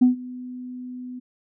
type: tone with ADSR envelope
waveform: sine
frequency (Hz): 250.4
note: B3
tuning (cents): +24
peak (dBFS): -9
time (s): 0.01-1.2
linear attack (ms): 13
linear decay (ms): 130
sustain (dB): -23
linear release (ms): 17
effects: tanh soft clip ceiling -8 dBFS